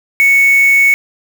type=tone with quantisation; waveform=sine; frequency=2217 Hz; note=C#7; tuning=in tune; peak=-6 dBFS; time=0.2-0.94 s; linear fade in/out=0 ms; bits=3; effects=none